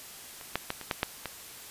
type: clicks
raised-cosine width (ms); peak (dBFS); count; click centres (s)
0.3; -28 / -11 / -14 / -23 / -11 / -9 / -18; 7; 0.412 / 0.556 / 0.704 / 0.813 / 0.912 / 1.031 / 1.257
effects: white hiss -46 dBFS RMS until 1.7 s + resampled to 32000 Hz